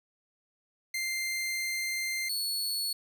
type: tone pair in turn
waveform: sawtooth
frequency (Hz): 2093 / 4403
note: C7 / C#8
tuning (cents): 0 / -13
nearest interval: octave + minor second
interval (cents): 1287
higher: second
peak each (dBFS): -27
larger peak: neither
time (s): 0.94-2.29 / 2.29-2.93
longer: first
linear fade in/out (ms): 5
effects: none